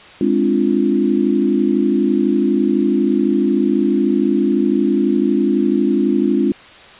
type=chord; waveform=sine; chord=D half-diminished seventh; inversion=second; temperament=equal with one note detuned; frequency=207.7 / 261.6 / 293.7 / 345.6 Hz; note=Ab3 / C4 / D4 / F4; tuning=0 / 0 / 0 / -18 cents; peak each=-18 dBFS; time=0.21-6.52 s; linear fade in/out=2 ms; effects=white hiss -40 dBFS RMS until 6.99 s + resampled to 8000 Hz